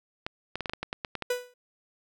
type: clicks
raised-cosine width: 0.3 ms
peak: -16 dBFS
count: 11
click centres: 0.265 / 0.556 / 0.607 / 0.658 / 0.696 / 0.735 / 0.83 / 0.929 / 1.048 / 1.153 / 1.223 s
type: tone with exponential decay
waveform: 45% pulse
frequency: 493.9 Hz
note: B4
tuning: in tune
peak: -23 dBFS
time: 1.3-1.54 s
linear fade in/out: 5 ms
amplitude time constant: 51 ms
effects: none